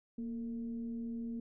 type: tone with frequency modulation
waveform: sine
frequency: 233.4 Hz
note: A#3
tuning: 2 cents sharp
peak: -37 dBFS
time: 0.18-1.4 s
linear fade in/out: 5 ms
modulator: 214 Hz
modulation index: 0.3
effects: none